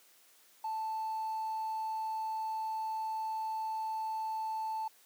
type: tone with hard clipping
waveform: triangle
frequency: 880 Hz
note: A5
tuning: in tune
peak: -34 dBFS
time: 0.64-4.88 s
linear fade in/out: 5 ms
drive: 4 dB
effects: white hiss -63 dBFS RMS until 5.05 s + high-pass 300 Hz 12 dB/octave